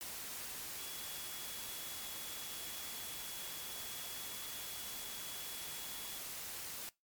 sine tone in noise, 3370 Hz, G#7, 25 cents sharp, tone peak -51 dBFS, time 0.79-6.18 s, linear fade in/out 0 ms, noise white, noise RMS -45 dBFS, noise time 0.01-6.89 s, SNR -9 dB, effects noise-tail reverb RT60 0.2 s tail -22 dB re dry + MP3 96 kbps

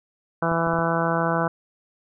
harmonic tone, 166.4 Hz, E3, 17 cents sharp, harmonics 1 / 2 / 3 / 4 / 5 / 6 / 7 / 8 / 9, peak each -26 / -30 / -28 / -27 / -30 / -29 / -31 / -30 / -30 dBFS, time 0.42-1.48 s, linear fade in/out 5 ms
clicks, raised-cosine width 3 ms, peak -24 dBFS, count 4, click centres 0.517 / 0.671 / 0.737 / 0.789 s
effects none

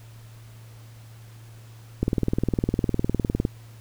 click train, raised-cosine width 3 ms, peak -9 dBFS, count 29, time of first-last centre 2.03-3.451 s, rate 19.7 Hz, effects added 113 Hz sine -43 dBFS peak until 3.8 s + pink hiss -54 dBFS RMS until 3.8 s

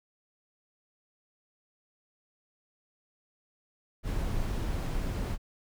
brown noise, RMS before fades -31 dBFS, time 4.03-5.38 s, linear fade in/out 50 ms, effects none

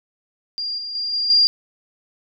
sine tone with level steps, 4792 Hz, D8, 34 cents sharp, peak -23 / -27 / -22 / -19 / -11 dBFS, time 0.58-1.47 s, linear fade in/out 0 ms, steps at 0.78 / 0.95 / 1.13 / 1.3 s, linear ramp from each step 2 ms, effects none

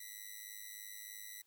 5% pulse ring-modulated tone, 1975.5 Hz, B6, in tune, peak -34 dBFS, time 0-1.42 s, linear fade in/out 5 ms, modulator 51.6 Hz, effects white hiss -75 dBFS RMS until 1.46 s + high-pass 100 Hz 12 dB/octave

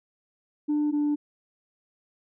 sine tone pair in turn, 297.3 / 294.4 Hz, D4 / D4, +21 / +4 cents, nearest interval unison, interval 17 cents, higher first, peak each -20 dBFS, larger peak neither, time 0.68-0.92 / 0.92-1.16 s, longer neither, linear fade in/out 20 ms, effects tanh soft clip ceiling -20 dBFS

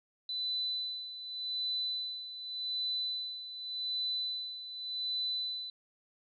sine tone with tremolo, 4000 Hz, B7, 21 cents sharp, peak -31 dBFS, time 0.29-5.7 s, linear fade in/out 2 ms, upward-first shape sine, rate 0.86 Hz, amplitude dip 70%, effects none

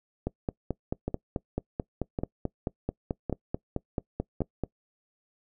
two click trains, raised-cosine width 2 ms, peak -15 / -16 dBFS, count 21 / 4, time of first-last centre 0.27-4.637 / 1.08-4.406 s, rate 4.58 / 0.902 Hz, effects noise-tail reverb RT60 0.1 s tail -23 dB re dry

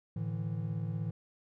triangle chord, A suspended fourth, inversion none, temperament equal with one note detuned, 110 / 148.54 / 164.81 Hz, A2 / D3 / E3, 0 / +20 / 0 cents, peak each -34 / -38 / -35 dBFS, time 0.16-1.11 s, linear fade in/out 5 ms, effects none

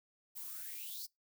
violet noise with high-pass filter sweep, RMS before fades -45 dBFS, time 0.35-1.07 s, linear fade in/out 20 ms, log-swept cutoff 770 to 5000 Hz, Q 7, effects noise-tail reverb RT60 0.2 s tail -26 dB re dry

